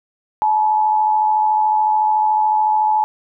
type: tone pair together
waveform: sine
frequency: 860 / 953.8 Hz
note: A5 / A#5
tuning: -40 / +39 cents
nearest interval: major second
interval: 179 cents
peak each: -13 / -23 dBFS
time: 0.42-3.04 s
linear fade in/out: 0 ms
effects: none